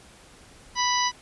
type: harmonic tone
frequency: 987 Hz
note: B5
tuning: 1 cent flat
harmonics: 1 / 2 / 3 / 4 / 5 / 6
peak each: -24 / -29 / -31 / -33 / -30 / -30 dBFS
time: 0.75-1.12 s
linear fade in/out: 50 ms
effects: pink hiss -51 dBFS RMS until 1.21 s + resampled to 24000 Hz